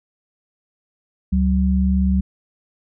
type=tone pair together; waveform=sine; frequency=70.9 / 189.28 Hz; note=C#2 / F#3; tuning=+40 / +40 cents; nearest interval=octave + perfect fourth; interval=1700 cents; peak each=-17 dBFS; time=1.32-2.21 s; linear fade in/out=10 ms; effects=none